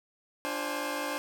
15% pulse tone cluster, 292.5 / 343.1 / 528 / 820 Hz, D4 / F4 / C5 / G#5, -7 / -31 / +16 / -22 cents, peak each -29 / -36 / -29 / -34 dBFS, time 0.45-1.18 s, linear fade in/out 0 ms, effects none

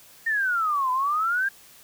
sine exponential two-way sweep, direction down then up, 1848 to 1000 to 1626 Hz, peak -21 dBFS, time 0.26-1.49 s, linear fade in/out 10 ms, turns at 0.91 s, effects white hiss -51 dBFS RMS until 1.83 s

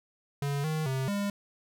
square tone with pitch steps, 141.7 / 156.4 / 132.5 / 202 Hz, C#3 / D#3 / C3 / G#3, +38 / +9 / +22 / -48 cents, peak -29 dBFS, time 0.42-1.3 s, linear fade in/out 2 ms, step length 220 ms, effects none

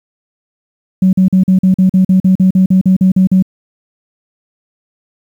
sine tone bursts, 187.2 Hz, F#3, 20 cents sharp, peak -4 dBFS, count 16, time 1.02-3.425 s, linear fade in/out 5 ms, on 110 ms, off 43 ms, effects tanh soft clip ceiling -1 dBFS + 7-bit

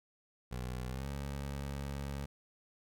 20% pulse tone with pitch glide, 62.4 to 69.64 Hz, B1 to C#2, +19 to +9 cents, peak -33 dBFS, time 0.51-2.26 s, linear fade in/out 10 ms, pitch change +190 cents, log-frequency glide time 0.87-1.08 s, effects none

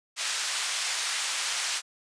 white band-pass noise, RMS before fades -30 dBFS, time 0.16-1.82 s, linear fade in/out 50 ms, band 1100 to 7100 Hz, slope 12 dB/octave, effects resampled to 22050 Hz

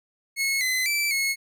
sawtooth tone with pitch steps, 2182 / 2034 / 2327 / 2179 Hz, C#7 / C7 / D7 / C#7, -28 / -50 / -17 / -30 cents, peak -19 dBFS, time 0.36-1.36 s, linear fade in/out 50 ms, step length 250 ms, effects none

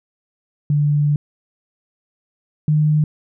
sine tone pair in turn, 146.83 / 152.01 Hz, D3 / D#3, 0 / -40 cents, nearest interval minor second, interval 60 cents, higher second, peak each -13 / -12 dBFS, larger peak second, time 0.7-1.16 / 2.68-3.04 s, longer first, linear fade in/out 2 ms, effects none

